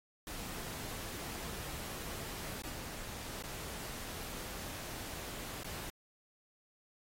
pink noise with dropouts, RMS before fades -44 dBFS, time 0.27-5.9 s, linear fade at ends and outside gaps 1 ms, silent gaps 2.621-2.636 / 3.425-3.437 / 5.634-5.644 s, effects AAC 48 kbps

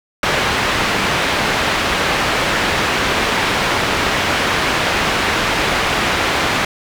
white low-pass noise, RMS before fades -17 dBFS, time 0.23-6.65 s, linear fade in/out 2 ms, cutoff 2400 Hz, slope 12 dB/octave, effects none

